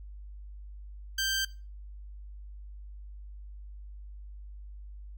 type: tone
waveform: 15% pulse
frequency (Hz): 1568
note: G6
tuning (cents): 0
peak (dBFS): -21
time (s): 1.18-1.45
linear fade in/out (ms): 5
effects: noise-tail reverb RT60 0.3 s tail -18 dB re dry + added 50 Hz sine -42 dBFS peak until 5.17 s